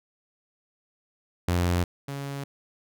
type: tone pair in turn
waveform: sawtooth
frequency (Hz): 88 / 139.69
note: F2 / C#3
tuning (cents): +14 / +14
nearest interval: minor sixth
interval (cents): 800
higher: second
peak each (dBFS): -18 / -28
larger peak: first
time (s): 1.48-1.84 / 2.08-2.44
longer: neither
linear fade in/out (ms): 5
effects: none